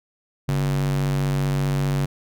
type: tone with high-pass filter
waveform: square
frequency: 47.59 Hz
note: F#1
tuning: 49 cents sharp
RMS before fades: -22 dBFS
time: 0.48-2.06 s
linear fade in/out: 10 ms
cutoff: 110 Hz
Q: 9.5
effects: none